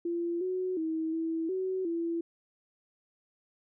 sine tone with pitch steps, 342 / 369.3 / 320.3 / 326 / 375.4 / 335.5 Hz, F4 / F#4 / E4 / E4 / F#4 / E4, -36 / -3 / -50 / -19 / +25 / +31 cents, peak -29 dBFS, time 0.05-2.21 s, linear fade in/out 5 ms, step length 360 ms, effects none

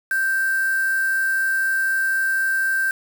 sine tone with quantisation, 1568 Hz, G6, in tune, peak -18 dBFS, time 0.11-2.91 s, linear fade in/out 2 ms, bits 5, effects none

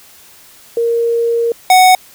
sine / square tone pair in turn, 466.2 / 741.6 Hz, A#4 / F#5, 0 / +4 cents, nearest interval minor sixth, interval 804 cents, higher second, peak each -11 / -5 dBFS, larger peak second, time 0.77-1.52 / 1.7-1.95 s, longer first, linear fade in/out 2 ms, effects white hiss -42 dBFS RMS until 2.14 s

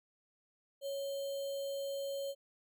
sine tone with sample-and-hold, 554.4 Hz, C#5, in tune, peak -36 dBFS, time 0.81-2.35 s, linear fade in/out 50 ms, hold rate 3675 Hz, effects none

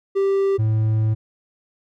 triangle tone pair in turn, 392 / 109.37 Hz, G4 / A2, 0 / -10 cents, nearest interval octave + minor seventh, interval 2210 cents, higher first, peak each -14 dBFS, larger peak neither, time 0.15-0.58 / 0.58-1.15 s, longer second, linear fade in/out 20 ms, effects none

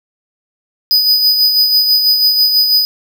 square tone with tremolo, 4978 Hz, D#8, in tune, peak -7 dBFS, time 0.91-2.85 s, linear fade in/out 0 ms, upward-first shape sine, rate 6.1 Hz, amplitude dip 45%, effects none

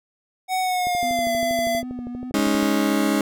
square tone with pitch glide, 746 to 676.2 Hz, F#5 to E5, +14 to +44 cents, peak -21 dBFS, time 0.48-1.83 s, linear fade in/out 50 ms, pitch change -170 cents, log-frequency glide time 0.6-1.31 s
click train, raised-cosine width 2 ms, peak -22 dBFS, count 23, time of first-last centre 0.87-2.63 s, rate 12.5 Hz
triangle tone with vibrato, 246.9 Hz, B3, in tune, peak -27 dBFS, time 1.02-2.32 s, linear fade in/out 20 ms, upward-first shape triangle, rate 2.6 Hz, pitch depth 39 cents each way
35% pulse chord, Ab suspended fourth, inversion none, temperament just, 207.7 / 276.9 / 311.5 Hz, Ab3 / Db4 / Eb4, 0 / -2 / +2 cents, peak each -21 dBFS, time 2.34-3.21 s, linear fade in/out 2 ms
effects none

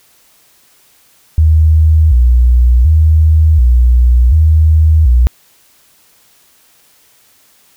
sine tone with vibrato, 69.3 Hz, C#2, in tune, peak -4 dBFS, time 1.38-5.27 s, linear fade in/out 0 ms, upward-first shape square, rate 0.68 Hz, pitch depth 220 cents each way, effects white hiss -49 dBFS RMS until 7.76 s

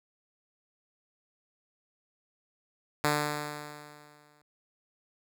5% pulse tone with exponential decay, 148.5 Hz, D3, 20 cents sharp, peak -12 dBFS, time 3.04-4.42 s, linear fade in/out 2 ms, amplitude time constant 300 ms, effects none

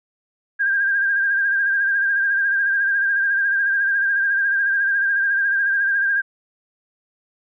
sine tone with vibrato, 1601 Hz, G6, 36 cents sharp, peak -16 dBFS, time 0.59-6.22 s, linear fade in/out 20 ms, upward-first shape sine, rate 14 Hz, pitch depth 43 cents each way, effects none

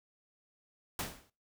pink noise with exponential decay, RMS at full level -33 dBFS, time 0.99-1.3 s, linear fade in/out 2 ms, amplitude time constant 67 ms, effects noise-tail reverb RT60 0.3 s tail -20 dB re dry

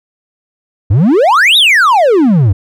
triangle exponential two-way sweep, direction up then down, 87.9 to 3906 to 87.9 Hz, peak -3 dBFS, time 0.9-2.53 s, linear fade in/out 10 ms, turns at 1.57 s, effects none

